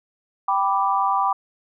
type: chord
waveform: sine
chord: G major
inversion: none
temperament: equal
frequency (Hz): 784 / 987.8 / 1174.7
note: G5 / B5 / D6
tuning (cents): 0 / 0 / 0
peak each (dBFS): -22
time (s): 0.48-1.33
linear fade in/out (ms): 5
effects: none